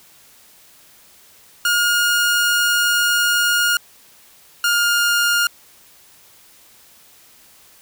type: tone pair in turn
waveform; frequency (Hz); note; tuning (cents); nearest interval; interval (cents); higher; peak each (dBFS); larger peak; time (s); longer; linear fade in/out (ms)
sawtooth; 1426 / 1413.7; F6 / F6; +36 / +21; unison; 15; first; -11; neither; 1.65-3.77 / 4.64-5.47; first; 2
effects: white hiss -49 dBFS RMS until 7.81 s